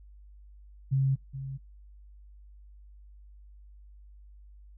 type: tone with echo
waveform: sine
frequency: 134.9 Hz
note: C#3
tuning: 47 cents flat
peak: -22 dBFS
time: 0.91-1.16 s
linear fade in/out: 20 ms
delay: 420 ms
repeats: 1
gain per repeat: -12 dB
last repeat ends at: 1.58 s
effects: noise-tail reverb RT60 0.2 s tail -24 dB re dry + added 50 Hz sine -49 dBFS peak until 4.77 s